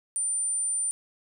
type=tone; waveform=sine; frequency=9120 Hz; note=C#9; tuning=48 cents sharp; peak=-25 dBFS; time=0.16-0.91 s; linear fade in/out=0 ms; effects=none